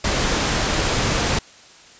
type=noise; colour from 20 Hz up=pink; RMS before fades=-20 dBFS; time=0.04-1.39 s; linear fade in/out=5 ms; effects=white hiss -46 dBFS RMS until 1.99 s + resampled to 16000 Hz